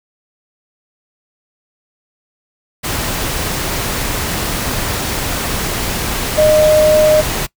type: tone in noise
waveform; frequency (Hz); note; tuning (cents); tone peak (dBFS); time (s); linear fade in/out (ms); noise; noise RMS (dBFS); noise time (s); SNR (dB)
sine; 614; D#5; -23; -7; 6.37-7.22; 20; pink; -19; 2.83-7.47; +9
effects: noise-tail reverb RT60 0.1 s tail -21 dB re dry